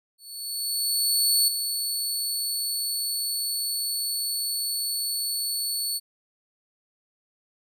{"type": "tone with ADSR envelope", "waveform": "20% pulse", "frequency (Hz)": 4435, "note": "C#8", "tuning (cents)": 0, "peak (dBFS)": -12, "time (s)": [0.18, 6], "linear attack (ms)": 1300, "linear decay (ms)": 3, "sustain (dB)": -8, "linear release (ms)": 34, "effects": []}